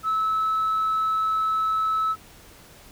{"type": "tone", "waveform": "sine", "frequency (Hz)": 1301, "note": "E6", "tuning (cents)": -23, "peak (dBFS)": -19, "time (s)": [0.03, 2.16], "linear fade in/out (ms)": 50, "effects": ["tanh soft clip ceiling -18 dBFS", "pink hiss -49 dBFS RMS until 2.91 s"]}